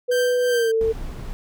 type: tone with pitch glide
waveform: sine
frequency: 493.9 to 447.7 Hz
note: B4 to A4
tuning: 0 to +30 cents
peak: -17 dBFS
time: 0.08-0.93 s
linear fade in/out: 20 ms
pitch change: -170 cents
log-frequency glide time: 0.49-0.7 s
type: tone with tremolo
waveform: sawtooth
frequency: 1568 Hz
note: G6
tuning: in tune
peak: -20 dBFS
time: 0.11-0.72 s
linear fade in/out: 10 ms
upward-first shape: triangle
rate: 2.8 Hz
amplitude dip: 70%
type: noise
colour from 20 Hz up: brown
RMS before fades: -31 dBFS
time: 0.81-1.33 s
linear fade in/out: 0 ms
effects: none